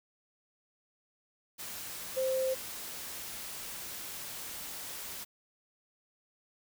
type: tone in noise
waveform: sine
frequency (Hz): 523.3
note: C5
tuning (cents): 0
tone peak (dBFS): -28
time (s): 2.16-2.55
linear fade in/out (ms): 20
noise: white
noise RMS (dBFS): -42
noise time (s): 1.58-5.25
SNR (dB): +11
effects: none

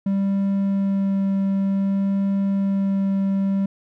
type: tone with vibrato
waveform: triangle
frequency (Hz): 196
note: G3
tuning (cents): 0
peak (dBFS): -16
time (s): 0.06-3.66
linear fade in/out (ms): 5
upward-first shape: sine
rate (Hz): 0.55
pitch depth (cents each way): 8
effects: none

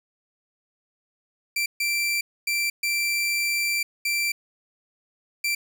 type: tone bursts at uneven times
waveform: sawtooth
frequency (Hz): 2349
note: D7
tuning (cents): 0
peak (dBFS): -19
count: 6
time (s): 1.56-1.66 / 1.8-2.21 / 2.47-2.7 / 2.83-3.83 / 4.05-4.32 / 5.44-5.55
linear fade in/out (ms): 5
effects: none

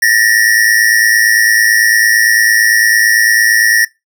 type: tone pair together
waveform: square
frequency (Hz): 1785.1 / 1894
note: A6 / A#6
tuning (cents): +25 / +27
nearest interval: minor second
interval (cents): 102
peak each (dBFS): -11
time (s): 0.02-3.85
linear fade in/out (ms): 5
effects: noise-tail reverb RT60 0.2 s tail -21 dB re dry

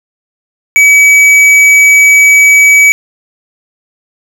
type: tone with hard clipping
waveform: sine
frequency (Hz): 2280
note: C#7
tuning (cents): +48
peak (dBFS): -3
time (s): 0.76-2.92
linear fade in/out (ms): 0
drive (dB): 9
effects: none

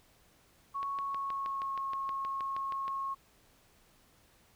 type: tone with pitch glide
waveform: sine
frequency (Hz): 1108.7 to 1088.4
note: C#6 to C#6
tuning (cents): 0 to -32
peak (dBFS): -33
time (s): 0.74-3.15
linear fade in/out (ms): 20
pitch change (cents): -32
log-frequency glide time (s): 0.98-1.77
type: click train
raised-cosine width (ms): 0.3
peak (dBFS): -28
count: 14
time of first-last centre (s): 0.83-2.88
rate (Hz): 6.34
effects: pink hiss -65 dBFS RMS until 4.55 s

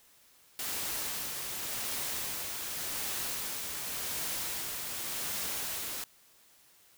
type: noise with tremolo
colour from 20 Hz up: white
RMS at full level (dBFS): -35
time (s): 0.59-6.04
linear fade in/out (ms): 2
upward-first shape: sine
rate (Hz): 0.88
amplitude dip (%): 30
effects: white hiss -62 dBFS RMS until 6.97 s

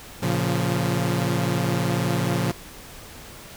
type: chord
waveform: sawtooth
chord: Bb minor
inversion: none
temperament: equal with one note detuned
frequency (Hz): 114.74 / 138.59 / 174.61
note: Bb2 / Db3 / F3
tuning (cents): -27 / 0 / 0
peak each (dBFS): -22 / -22 / -21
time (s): 0.22-2.52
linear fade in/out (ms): 10
effects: pink hiss -42 dBFS RMS until 3.56 s

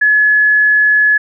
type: tone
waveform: sine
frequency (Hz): 1703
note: G#6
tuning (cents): +43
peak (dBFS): -7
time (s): 0.01-1.18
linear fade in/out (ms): 10
effects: none

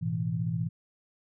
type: chord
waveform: sine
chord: A suspended second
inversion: none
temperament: equal with one note detuned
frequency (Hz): 108.61 / 123.47 / 164.81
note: A2 / B2 / E3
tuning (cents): -22 / 0 / 0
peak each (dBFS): -33 / -33 / -30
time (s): 0.01-0.69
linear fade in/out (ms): 20
effects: none

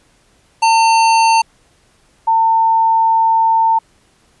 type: tone pair in turn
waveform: square / sine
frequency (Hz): 900 / 900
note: A5 / A5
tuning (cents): +39 / +39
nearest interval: unison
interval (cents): 0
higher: neither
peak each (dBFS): -9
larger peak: neither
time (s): 0.62-1.42 / 2.27-3.79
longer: second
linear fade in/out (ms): 10
effects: pink hiss -54 dBFS RMS until 4.4 s + resampled to 24000 Hz

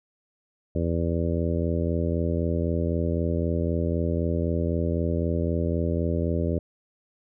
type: harmonic tone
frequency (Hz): 83.9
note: E2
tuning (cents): +31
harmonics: 1 / 2 / 3 / 4 / 5 / 6 / 7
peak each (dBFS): -26 / -29 / -31 / -32 / -33 / -34 / -34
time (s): 0.75-6.59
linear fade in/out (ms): 5
effects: none

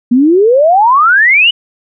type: exponential sweep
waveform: sine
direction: up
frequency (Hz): 233.1 to 3013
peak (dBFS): -4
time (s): 0.11-1.51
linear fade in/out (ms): 10
effects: none

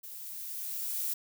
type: noise with level ramp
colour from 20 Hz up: violet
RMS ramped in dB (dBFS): -45 to -32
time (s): 0.03-1.14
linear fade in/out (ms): 10
effects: none

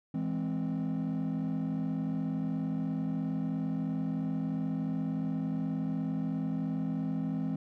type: chord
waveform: triangle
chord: E augmented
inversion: none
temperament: equal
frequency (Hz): 164.81 / 207.7 / 261.6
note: E3 / G#3 / B#3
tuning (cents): 0 / 0 / 0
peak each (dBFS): -31 / -33 / -31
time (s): 0.14-7.56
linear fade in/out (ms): 5
effects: tanh soft clip ceiling -24 dBFS

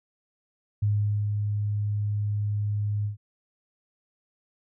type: tone with ADSR envelope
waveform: sine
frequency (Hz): 103.83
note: G#2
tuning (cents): 0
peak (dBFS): -20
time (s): 0.82-3.17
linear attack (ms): 9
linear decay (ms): 440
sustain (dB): -4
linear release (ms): 120
effects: none

